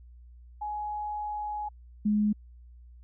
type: tone pair in turn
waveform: sine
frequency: 839 / 209.8 Hz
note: G#5 / G#3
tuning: +17 / +18 cents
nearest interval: 2 octaves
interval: 2399 cents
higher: first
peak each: -31 / -22 dBFS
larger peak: second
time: 0.61-1.69 / 2.05-2.33 s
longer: first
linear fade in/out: 10 ms
effects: added 60 Hz sine -48 dBFS peak until 3.03 s